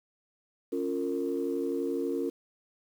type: chord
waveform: sine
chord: Bb minor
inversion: first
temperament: equal with one note detuned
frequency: 277.2 / 349.2 / 458.2 Hz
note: Db4 / F4 / Bb4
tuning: 0 / 0 / -30 cents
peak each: -32 dBFS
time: 0.72-2.3 s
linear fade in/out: 10 ms
effects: tanh soft clip ceiling -20 dBFS + 9-bit